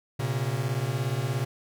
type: beating tone pair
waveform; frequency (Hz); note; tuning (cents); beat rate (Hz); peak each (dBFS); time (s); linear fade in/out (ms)
45% pulse; 118.7 / 135.7; A#2 / C#3; +32 / -36; 17; -29; 0.19-1.45; 10
effects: none